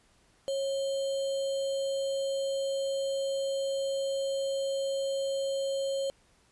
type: tone with sample-and-hold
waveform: sine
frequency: 546 Hz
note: C#5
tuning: 26 cents flat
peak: -28 dBFS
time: 0.48-6.1 s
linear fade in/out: 0 ms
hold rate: 3675 Hz
effects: pink hiss -65 dBFS RMS until 6.51 s + resampled to 24000 Hz